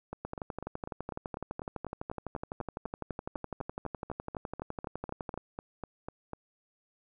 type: two click trains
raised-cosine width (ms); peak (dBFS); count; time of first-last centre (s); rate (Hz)
1; -22 / -24; 62 / 26; 0.25-5.376 / 0.13-6.333; 11.9 / 4.03
effects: none